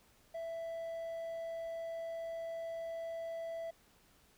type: tone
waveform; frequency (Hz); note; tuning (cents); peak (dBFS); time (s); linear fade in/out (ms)
triangle; 662; E5; +7; -37; 0.34-3.71; 10
effects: pink hiss -67 dBFS RMS until 4.37 s